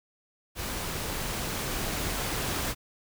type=noise with level ramp; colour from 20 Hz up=pink; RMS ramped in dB=-34 to -30 dBFS; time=0.55-2.75 s; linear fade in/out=50 ms; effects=none